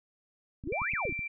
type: clicks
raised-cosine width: 5 ms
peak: -29 dBFS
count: 9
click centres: 0.639 / 0.674 / 0.723 / 0.818 / 0.936 / 1.053 / 1.094 / 1.125 / 1.192 s
type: exponential two-way sweep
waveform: sine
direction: up then down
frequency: 233.1 to 2669 to 233.1 Hz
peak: -31 dBFS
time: 0.64-1.13 s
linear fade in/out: 50 ms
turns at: 0.92 s
type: tone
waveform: sine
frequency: 2349 Hz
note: D7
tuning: in tune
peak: -33 dBFS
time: 0.72-1.28 s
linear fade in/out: 10 ms
effects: none